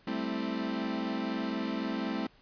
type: chord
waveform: 40% pulse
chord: A minor seventh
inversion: third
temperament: equal with one note detuned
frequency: 196 / 220 / 261.6 / 326.8 Hz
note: G3 / A3 / C4 / E4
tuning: 0 / 0 / 0 / -15 cents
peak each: -38 / -35 / -35 / -37 dBFS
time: 0.07-2.27 s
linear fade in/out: 5 ms
effects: pink hiss -62 dBFS RMS until 2.41 s + resampled to 11025 Hz